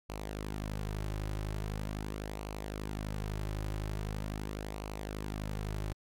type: tone with flanger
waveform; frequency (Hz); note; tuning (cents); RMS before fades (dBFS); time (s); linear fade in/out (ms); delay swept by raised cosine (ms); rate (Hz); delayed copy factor
sawtooth; 51.9; G#1; 0; -38; 0.09-5.93; 10; 0.56 to 4.46; 0.42; -0.5
effects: AAC 64 kbps